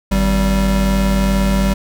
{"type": "tone pair together", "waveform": "square", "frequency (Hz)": [51.3, 193.7], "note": ["G#1", "G3"], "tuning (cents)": [-21, -20], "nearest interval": "octave + major seventh", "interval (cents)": 2301, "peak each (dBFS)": -16, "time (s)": [0.11, 1.74], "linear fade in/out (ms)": 10, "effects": []}